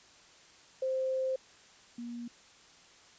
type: tone pair in turn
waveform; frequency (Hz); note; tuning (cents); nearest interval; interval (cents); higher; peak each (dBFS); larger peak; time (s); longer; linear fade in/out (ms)
sine; 523.3 / 237.9; C5 / A#3; 0 / +35; octave + major second; 1365; first; -29 / -38; first; 0.82-1.36 / 1.98-2.28; first; 5
effects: white hiss -58 dBFS RMS until 3.18 s + resampled to 16000 Hz